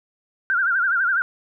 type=tone with vibrato; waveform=sine; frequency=1480 Hz; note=F#6; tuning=in tune; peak=-17 dBFS; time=0.5-1.22 s; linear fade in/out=0 ms; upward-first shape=sine; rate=12 Hz; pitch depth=130 cents each way; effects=none